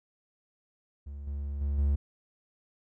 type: tone with level steps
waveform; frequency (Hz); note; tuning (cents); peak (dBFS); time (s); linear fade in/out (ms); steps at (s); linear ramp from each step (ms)
triangle; 71; C#2; +42; -36 / -30 / -25 / -21; 1.06-1.96; 10; 1.27 / 1.61 / 1.78; 5
effects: none